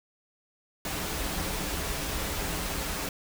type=noise with comb filter; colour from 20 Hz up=pink; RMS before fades=-32 dBFS; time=0.85-3.09 s; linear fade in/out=2 ms; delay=8.4 ms; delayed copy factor=-0.5; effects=none